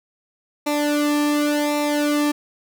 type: tone with flanger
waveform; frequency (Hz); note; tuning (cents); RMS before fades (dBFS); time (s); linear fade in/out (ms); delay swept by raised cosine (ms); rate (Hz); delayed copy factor
sawtooth; 294.5; D4; +5; -20; 0.66-2.32; 10; 0.63 to 1.41; 0.9; -0.85
effects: none